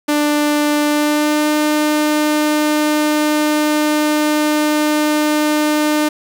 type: tone with pitch glide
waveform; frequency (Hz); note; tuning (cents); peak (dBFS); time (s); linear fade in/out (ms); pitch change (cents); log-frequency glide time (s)
sawtooth; 296.2 to 301.9; D4 to D4; +15 to +48; -9; 0.08-6.09; 10; +33; 0.87-1.5
effects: 7-bit